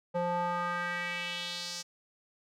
square tone with band-pass filter sweep, 175.2 Hz, F3, 6 cents sharp, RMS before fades -34 dBFS, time 0.14-1.83 s, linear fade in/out 20 ms, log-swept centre 630 to 5800 Hz, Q 2.6, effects none

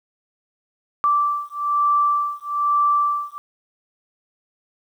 sine beating tone pair, 1168 / 1169.1 Hz, D6 / D6, -10 / -8 cents, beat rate 1.1 Hz, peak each -20 dBFS, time 1.04-3.38 s, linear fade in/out 0 ms, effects 9-bit

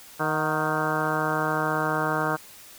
harmonic tone with a mistuned harmonic, 155.7 Hz, D#3, 2 cents sharp, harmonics 1 / 2 / 3 / 4 / 5 / 6 / 7 / 8 / 9 / 10, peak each -32 / -32 / -32 / -32 / -32 / -32 / -32 / -32 / -32 / -32 dBFS, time 0.19-2.37 s, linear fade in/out 20 ms, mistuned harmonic 5, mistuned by -49 cents, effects white hiss -47 dBFS RMS until 2.78 s

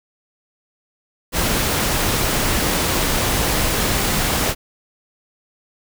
pink noise, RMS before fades -19 dBFS, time 1.32-4.55 s, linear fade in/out 50 ms, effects none

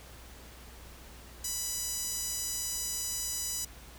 sawtooth tone with high-pass filter, 987.8 Hz, B5, in tune, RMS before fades -35 dBFS, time 1.44-3.65 s, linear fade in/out 5 ms, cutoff 6600 Hz, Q 1.9, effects added 60 Hz sine -50 dBFS peak until 3.98 s + pink hiss -52 dBFS RMS until 3.98 s

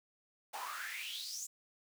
pink noise with high-pass filter sweep, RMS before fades -43 dBFS, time 0.53-1.47 s, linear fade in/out 10 ms, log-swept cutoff 770 to 7400 Hz, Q 7.4, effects none

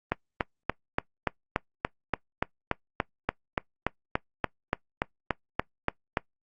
click train, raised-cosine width 0.5 ms, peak -9 dBFS, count 22, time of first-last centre 0.12-6.172 s, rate 3.47 Hz, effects noise-tail reverb RT60 0.1 s tail -22 dB re dry + Opus 32 kbps

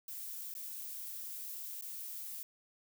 violet noise with dropouts, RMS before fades -44 dBFS, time 0.08-2.43 s, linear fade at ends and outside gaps 1 ms, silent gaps 0.54-0.551 / 1.811-1.823 s, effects none

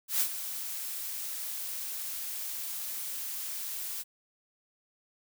blue noise with ADSR envelope, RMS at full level -26 dBFS, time 0.08-4.04 s, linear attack 120 ms, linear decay 81 ms, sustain -11 dB, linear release 33 ms, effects none

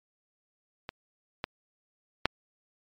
clicks, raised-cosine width 0.3 ms, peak -20 / -14 / -6 dBFS, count 3, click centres 0.891 / 1.441 / 2.256 s, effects MP3 96 kbps

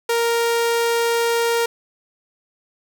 sawtooth tone, 466.2 Hz, A#4, in tune, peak -13 dBFS, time 0.09-1.66 s, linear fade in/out 5 ms, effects none

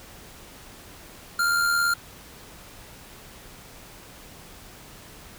square tone with amplitude modulation, 1396.9 Hz, F6, in tune, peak -19 dBFS, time 1.39-1.94 s, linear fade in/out 5 ms, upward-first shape sine, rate 78.1 Hz, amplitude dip 40%, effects pink hiss -46 dBFS RMS until 5.38 s

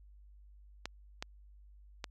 clicks, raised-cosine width 0.2 ms, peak -20 dBFS, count 3, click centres 0.856 / 1.225 / 2.042 s, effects added 50 Hz sine -54 dBFS peak until 2.1 s + MP3 96 kbps

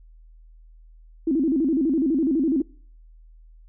sine tone with vibrato, 293.9 Hz, D4, 1 cent sharp, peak -18 dBFS, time 1.27-2.62 s, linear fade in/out 5 ms, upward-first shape square, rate 12 Hz, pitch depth 180 cents each way, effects noise-tail reverb RT60 0.5 s tail -24 dB re dry + added 40 Hz sine -46 dBFS peak until 3.68 s

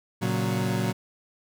30% pulse chord, F# major, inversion first, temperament equal, 116.54 / 138.59 / 185 Hz, A#2 / C#3 / F#3, 0 / 0 / 0 cents, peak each -25 / -29 / -25 dBFS, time 0.21-0.93 s, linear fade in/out 20 ms, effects none

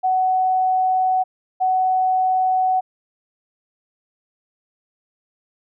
sine tone pair in turn, 747 / 747 Hz, F#5 / F#5, +16 / +16 cents, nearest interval unison, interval 0 cents, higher neither, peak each -15 dBFS, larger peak neither, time 0.03-1.24 / 1.6-2.81 s, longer neither, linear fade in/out 20 ms, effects none

